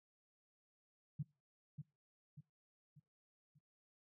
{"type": "tone with echo", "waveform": "sine", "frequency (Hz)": 146.83, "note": "D3", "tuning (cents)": 0, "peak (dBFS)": -37, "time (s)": [1.19, 1.23], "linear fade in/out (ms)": 10, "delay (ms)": 590, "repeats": 4, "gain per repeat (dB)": -7, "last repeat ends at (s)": 3.59, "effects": ["noise-tail reverb RT60 0.3 s tail -23 dB re dry"]}